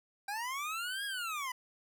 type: linear two-way sweep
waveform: 25% pulse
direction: up then down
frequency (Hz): 784 to 1661.2 to 979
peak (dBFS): -32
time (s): 0.28-1.52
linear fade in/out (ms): 5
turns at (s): 1.05
effects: none